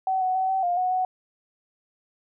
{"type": "tone with pitch steps", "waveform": "sine", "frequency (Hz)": [759, 743, 756, 765, 705, 735, 742], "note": ["F#5", "F#5", "F#5", "G5", "F5", "F#5", "F#5"], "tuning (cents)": [44, 7, 37, -42, 16, -12, 5], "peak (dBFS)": -21, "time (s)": [0.07, 1.05], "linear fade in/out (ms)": 2, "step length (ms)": 140, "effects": []}